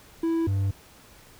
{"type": "tone pair in turn", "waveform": "triangle", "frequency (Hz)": [329.6, 97.99], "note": ["E4", "G2"], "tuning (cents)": [0, 0], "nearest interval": "octave + major sixth", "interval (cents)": 2100, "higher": "first", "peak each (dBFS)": -20, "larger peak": "neither", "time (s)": [[0.23, 0.47], [0.47, 0.71]], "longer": "neither", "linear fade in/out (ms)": 5, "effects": ["pink hiss -52 dBFS RMS until 1.39 s"]}